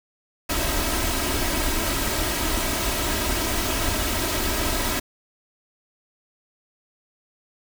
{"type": "noise with comb filter", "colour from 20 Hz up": "pink", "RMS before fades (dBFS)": -24, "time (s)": [0.49, 5], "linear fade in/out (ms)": 10, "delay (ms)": 3.1, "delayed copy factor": 0.6, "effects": []}